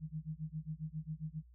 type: tone with tremolo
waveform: sine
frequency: 156.4 Hz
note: D#3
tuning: 9 cents sharp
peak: -36 dBFS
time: 0-1.43 s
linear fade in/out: 50 ms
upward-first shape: sine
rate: 7.4 Hz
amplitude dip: 100%
effects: added 60 Hz sine -57 dBFS peak until 1.54 s